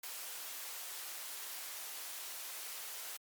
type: high-pass noise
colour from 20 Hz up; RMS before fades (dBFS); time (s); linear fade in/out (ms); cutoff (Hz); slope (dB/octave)
white; -45; 0.03-3.17; 5; 550; 12
effects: Opus 48 kbps